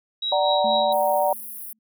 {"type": "tone with tremolo", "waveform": "sine", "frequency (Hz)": 3855, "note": "B7", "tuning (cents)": -43, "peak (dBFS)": -22, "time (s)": [0.22, 0.93], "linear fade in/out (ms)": 5, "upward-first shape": "triangle", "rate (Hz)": 4.2, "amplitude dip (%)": 70}
{"type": "chord", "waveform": "sine", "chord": "D augmented", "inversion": "none", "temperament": "equal with one note detuned", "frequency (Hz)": [587.3, 752.5, 932.3], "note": ["D5", "F#5", "A#5"], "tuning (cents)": [0, 29, 0], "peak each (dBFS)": [-21, -22, -24], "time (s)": [0.32, 1.33], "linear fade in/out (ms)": 2}
{"type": "tone with exponential decay", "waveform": "sine", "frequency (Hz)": 219.8, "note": "A3", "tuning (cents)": -2, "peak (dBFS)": -29, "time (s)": [0.64, 1.79], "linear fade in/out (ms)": 5, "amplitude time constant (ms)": 250}
{"type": "high-pass noise", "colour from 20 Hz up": "white", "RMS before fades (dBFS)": -36, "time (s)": [0.92, 1.73], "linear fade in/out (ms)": 5, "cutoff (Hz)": 9700, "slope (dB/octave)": 96}
{"effects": []}